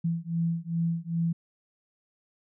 sine beating tone pair, 166 / 168.5 Hz, E3 / E3, +12 / +38 cents, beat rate 2.5 Hz, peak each -29 dBFS, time 0.04-1.33 s, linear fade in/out 10 ms, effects none

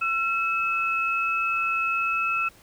sine tone pair together, 1350.6 / 2589 Hz, E6 / E7, +42 / -32 cents, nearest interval major seventh, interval 1126 cents, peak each -25 dBFS, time 0.01-2.49 s, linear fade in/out 10 ms, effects pink hiss -54 dBFS RMS until 2.62 s

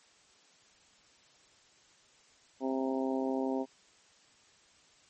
harmonic tone, 132.3 Hz, C3, 20 cents sharp, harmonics 2 / 3 / 4 / 5 / 6 / 7, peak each -32 / -36 / -38 / -40 / -42 / -43 dBFS, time 2.6-3.66 s, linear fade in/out 50 ms, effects white hiss -63 dBFS RMS until 5.09 s + MP3 32 kbps

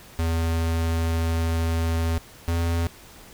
square tone pair in turn, 82.41 / 84.14 Hz, E2 / E2, 0 / +36 cents, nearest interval unison, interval 36 cents, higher second, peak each -22 / -22 dBFS, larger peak neither, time 0.19-2.18 / 2.48-2.87 s, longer first, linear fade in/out 0 ms, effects pink hiss -47 dBFS RMS until 3.33 s

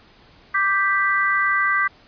sine chord, G major, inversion second, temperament equal, 1174.7 / 1568 / 1975.5 Hz, D6 / G6 / B6, 0 / 0 / 0 cents, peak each -21 dBFS, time 0.54-1.88 s, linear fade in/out 10 ms, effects pink hiss -51 dBFS RMS until 2.07 s + resampled to 11025 Hz

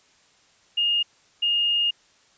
sine tone bursts at uneven times, 2841 Hz, F7, 29 cents sharp, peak -19 dBFS, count 2, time 0.77-1.03 / 1.42-1.91 s, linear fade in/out 10 ms, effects white hiss -59 dBFS RMS until 2.37 s + resampled to 16000 Hz

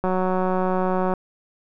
click train, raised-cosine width 1 ms, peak -10 dBFS, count 204, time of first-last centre 0.04-1.137 s, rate 185 Hz, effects none

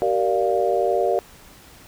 sine chord, G minor seventh, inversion none, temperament equal with one note detuned, 383.7 / 466.2 / 587.3 / 698.5 Hz, G4 / Bb4 / D5 / F5, -37 / 0 / 0 / 0 cents, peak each -23 dBFS, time 0.02-1.19 s, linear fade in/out 0 ms, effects pink hiss -47 dBFS RMS until 1.87 s

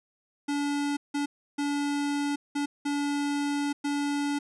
square tone bursts at uneven times, 287.2 Hz, D4, 39 cents flat, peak -27 dBFS, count 6, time 0.48-0.97 / 1.14-1.26 / 1.58-2.36 / 2.55-2.66 / 2.85-3.73 / 3.84-4.39 s, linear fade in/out 10 ms, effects resampled to 24000 Hz

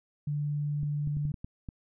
sine tone, 146.83 Hz, D3, in tune, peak -28 dBFS, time 0.27-1.32 s, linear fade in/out 5 ms
clicks, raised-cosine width 5 ms, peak -26 dBFS, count 7, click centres 0.832 / 1.074 / 1.169 / 1.253 / 1.342 / 1.445 / 1.688 s
effects none

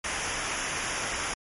pink noise with comb filter, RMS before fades -31 dBFS, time 0.04-1.34 s, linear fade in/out 5 ms, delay 0.24 ms, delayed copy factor -0.7, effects low-pass 11000 Hz 12 dB/octave + MP3 48 kbps

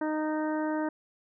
harmonic tone, 308.8 Hz, D#4, 13 cents flat, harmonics 1 / 2 / 3 / 4 / 5 / 6, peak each -29 / -34 / -36 / -44 / -41 / -46 dBFS, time 0.01-0.89 s, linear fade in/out 5 ms, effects none

